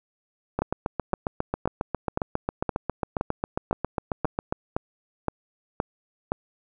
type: two click trains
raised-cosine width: 1 ms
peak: -11 / -10 dBFS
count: 30 / 12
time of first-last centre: 0.59-4.525 / 0.62-6.319 s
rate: 7.37 / 1.93 Hz
effects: none